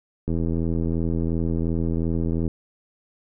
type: click train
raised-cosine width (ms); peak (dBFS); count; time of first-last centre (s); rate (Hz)
3; -13; 183; 0.28-2.478; 82.8
effects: none